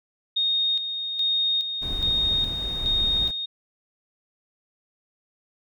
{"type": "tone with tremolo", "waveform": "sine", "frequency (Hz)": 3707, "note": "A#7", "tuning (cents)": -10, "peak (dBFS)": -20, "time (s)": [0.36, 3.46], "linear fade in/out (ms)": 10, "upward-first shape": "square", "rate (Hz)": 1.2, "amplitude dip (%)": 55}
{"type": "noise", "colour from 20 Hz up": "brown", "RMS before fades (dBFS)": -32, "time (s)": [1.81, 3.32], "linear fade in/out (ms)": 20}
{"effects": []}